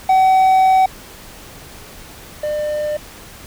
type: tone pair in turn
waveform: triangle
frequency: 757 / 600.6 Hz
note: F#5 / D5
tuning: +39 / +39 cents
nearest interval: major third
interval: 400 cents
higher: first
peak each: -7 / -16 dBFS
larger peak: first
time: 0.09-0.86 / 2.43-2.97 s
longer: first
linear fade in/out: 5 ms
effects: pink hiss -38 dBFS RMS until 3.46 s